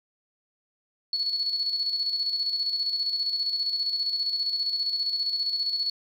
sine tone with tremolo, 4400 Hz, C#8, 14 cents flat, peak -23 dBFS, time 1.13-5.9 s, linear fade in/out 2 ms, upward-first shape square, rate 15 Hz, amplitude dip 45%, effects 10-bit

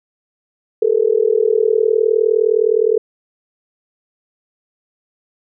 sine tone with amplitude modulation, 440 Hz, A4, in tune, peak -7 dBFS, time 0.82-2.98 s, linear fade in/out 5 ms, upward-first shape sine, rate 39.6 Hz, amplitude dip 100%, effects none

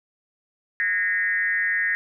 sine tone with frequency modulation, 1842 Hz, A#6, 21 cents flat, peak -20 dBFS, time 0.8-1.95 s, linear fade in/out 0 ms, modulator 191 Hz, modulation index 1, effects none

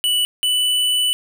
square tone pair in turn, 2960 / 2979 Hz, F#7 / F#7, 0 / +11 cents, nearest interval unison, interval 11 cents, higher second, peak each -16 dBFS, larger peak neither, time 0.04-0.25 / 0.43-1.13 s, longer second, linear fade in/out 0 ms, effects none

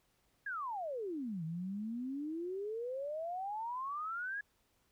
sine exponential two-way sweep, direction down then up, 1693 to 156.7 to 1693 Hz, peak -37 dBFS, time 0.46-4.41 s, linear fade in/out 5 ms, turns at 1.44 s, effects pink hiss -75 dBFS RMS until 4.91 s

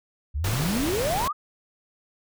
sine exponential sweep, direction up, 65.41 to 1287 Hz, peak -24 dBFS, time 0.34-1.33 s, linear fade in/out 20 ms
pink noise, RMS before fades -29 dBFS, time 0.44-1.28 s, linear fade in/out 5 ms
effects none

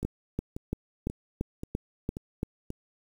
two click trains, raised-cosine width 3 ms, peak -16 / -22 dBFS, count 8 / 6, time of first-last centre 0.05-2.431 / 0.03-2.704 s, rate 2.94 / 1.87 Hz, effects 8-bit

